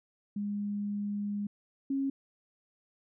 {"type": "tone pair in turn", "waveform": "sine", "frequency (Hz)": [204.7, 272.8], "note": ["G#3", "C#4"], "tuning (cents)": [-25, -28], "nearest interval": "perfect fourth", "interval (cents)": 497, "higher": "second", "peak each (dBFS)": [-31, -28], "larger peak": "second", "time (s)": [[0.36, 1.47], [1.9, 2.1]], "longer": "first", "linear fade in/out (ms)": 5, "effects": []}